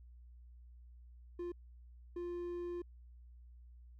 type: tone bursts at uneven times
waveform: triangle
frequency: 350 Hz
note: F4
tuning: 4 cents sharp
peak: -37 dBFS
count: 2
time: 1.39-1.52 / 2.16-2.82 s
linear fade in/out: 5 ms
effects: added 60 Hz sine -54 dBFS peak until 3.99 s